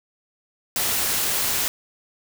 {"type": "noise", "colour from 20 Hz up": "white", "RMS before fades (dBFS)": -23, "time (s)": [0.76, 1.68], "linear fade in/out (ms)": 0, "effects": []}